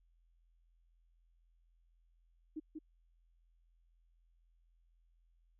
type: tone with echo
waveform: sine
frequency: 311.1 Hz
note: D#4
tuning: in tune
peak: -39 dBFS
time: 2.56-2.6 s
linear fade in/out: 10 ms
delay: 190 ms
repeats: 1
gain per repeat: -3 dB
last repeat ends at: 2.79 s
effects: added 42 Hz sine -68 dBFS peak until 5.59 s